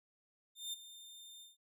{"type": "tone with ADSR envelope", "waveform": "sawtooth", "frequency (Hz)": 3612, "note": "A7", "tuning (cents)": 45, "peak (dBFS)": -35, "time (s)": [0.55, 1.57], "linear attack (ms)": 180, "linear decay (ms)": 18, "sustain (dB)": -14, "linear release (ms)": 160, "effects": []}